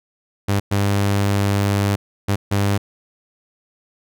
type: tone bursts at uneven times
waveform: sawtooth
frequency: 100.3 Hz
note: G2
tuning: 40 cents sharp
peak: -12 dBFS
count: 4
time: 0.48-0.6 / 0.71-1.96 / 2.28-2.36 / 2.51-2.78 s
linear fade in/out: 10 ms
effects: none